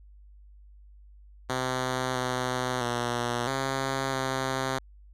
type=tone with pitch steps; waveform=5% pulse; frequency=128.7 / 126.8 / 120.6 / 134.1 / 132 Hz; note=C3 / B2 / B2 / C3 / C3; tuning=-28 / +46 / -41 / +43 / +16 cents; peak=-16 dBFS; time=1.49-4.79 s; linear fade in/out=10 ms; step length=660 ms; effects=added 50 Hz sine -49 dBFS peak until 5.13 s + low-pass 9000 Hz 12 dB/octave